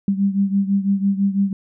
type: beating tone pair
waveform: sine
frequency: 196 / 202 Hz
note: G3 / G#3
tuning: 0 / -48 cents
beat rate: 6 Hz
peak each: -17 / -21 dBFS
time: 0.08-1.53 s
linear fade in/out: 2 ms
effects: none